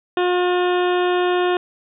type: harmonic tone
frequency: 358.5 Hz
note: F4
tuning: 45 cents sharp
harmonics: 1 / 2 / 3 / 4 / 5 / 7 / 8 / 9 / 10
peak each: -17 / -23 / -27 / -29 / -31 / -34 / -35 / -36 / -37 dBFS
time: 0.17-1.57 s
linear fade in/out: 2 ms
effects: none